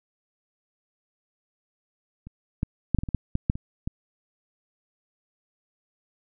clicks, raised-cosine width 5 ms, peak -28 / -12 / -8 / -9 / -17 / -20 / -10 / -11 / -8 / -21 / -16 dBFS, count 11, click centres 2.27 / 2.631 / 2.947 / 2.987 / 3.035 / 3.088 / 3.147 / 3.354 / 3.499 / 3.555 / 3.875 s, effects none

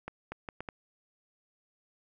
accelerating click train, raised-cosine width 0.5 ms, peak -23 dBFS, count 5, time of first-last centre 0.08-0.688 s, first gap 240 ms, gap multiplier 0.7, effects none

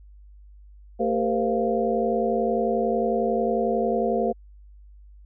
sine tone cluster, 226.1 / 395.9 / 466.9 / 518 / 693 Hz, A3 / G4 / A#4 / C5 / F5, +47 / +17 / +3 / -17 / -14 cents, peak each -27 dBFS, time 0.99-4.33 s, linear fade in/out 20 ms, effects added 50 Hz sine -45 dBFS peak until 5.25 s

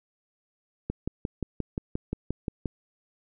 click train, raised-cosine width 3 ms, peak -16 dBFS, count 11, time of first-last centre 0.9-2.657 s, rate 5.69 Hz, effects none

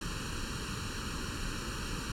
pink noise with comb filter, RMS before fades -37 dBFS, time 0.01-2.12 s, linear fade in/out 5 ms, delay 0.71 ms, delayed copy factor +0.95, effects low-pass 8000 Hz 12 dB/octave

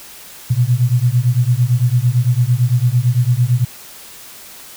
sine beating tone pair, 118.4 / 127.3 Hz, A#2 / C3, +27 / -47 cents, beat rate 8.9 Hz, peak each -14 dBFS, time 0.5-3.65 s, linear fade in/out 10 ms, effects white hiss -37 dBFS RMS until 4.76 s

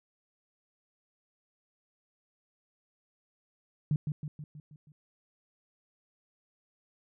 sine tone with echo, 150 Hz, D3, 37 cents sharp, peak -24 dBFS, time 3.91-3.96 s, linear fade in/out 2 ms, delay 160 ms, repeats 6, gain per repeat -5 dB, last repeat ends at 4.92 s, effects none

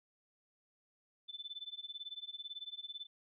sine tone with tremolo, 3520 Hz, A7, in tune, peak -40 dBFS, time 1.28-3.07 s, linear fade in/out 20 ms, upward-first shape sine, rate 18 Hz, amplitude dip 95%, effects none

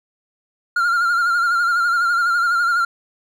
triangle tone with vibrato, 1396.9 Hz, F6, in tune, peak -13 dBFS, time 0.76-2.85 s, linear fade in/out 5 ms, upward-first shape sine, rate 12 Hz, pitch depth 52 cents each way, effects none

